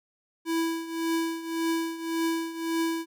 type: tone with tremolo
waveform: square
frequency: 329.3 Hz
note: E4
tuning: 2 cents flat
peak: -24 dBFS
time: 0.45-3.06 s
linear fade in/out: 50 ms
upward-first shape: triangle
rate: 1.8 Hz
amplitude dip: 80%
effects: none